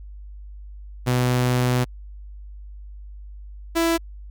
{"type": "tone pair in turn", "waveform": "sawtooth", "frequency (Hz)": [124.8, 332.4], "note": ["B2", "E4"], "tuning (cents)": [19, 15], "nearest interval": "octave + perfect fourth", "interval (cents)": 1696, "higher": "second", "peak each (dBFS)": -14, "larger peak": "neither", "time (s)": [[1.06, 1.85], [3.75, 3.98]], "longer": "first", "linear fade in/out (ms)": 20, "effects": ["added 50 Hz sine -36 dBFS peak until 4.3 s"]}